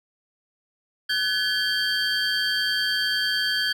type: tone cluster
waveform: triangle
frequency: 1517 / 1700 / 3191 / 4560 Hz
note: F#6 / G#6 / G7 / C#8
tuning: +43 / +40 / +30 / +48 cents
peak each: -25 dBFS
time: 1.09-3.73 s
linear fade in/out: 10 ms
effects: tanh soft clip ceiling -14 dBFS